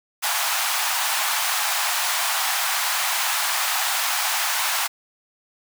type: high-pass noise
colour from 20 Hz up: pink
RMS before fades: -23 dBFS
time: 0.22-4.88 s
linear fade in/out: 20 ms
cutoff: 730 Hz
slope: 48 dB/octave
effects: none